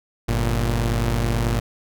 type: tone pair together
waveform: sawtooth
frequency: 49.23 / 116.54 Hz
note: G1 / A#2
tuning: +8 / 0 cents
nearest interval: octave + minor third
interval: 1492 cents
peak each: -18 dBFS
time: 0.28-1.6 s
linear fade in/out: 10 ms
effects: none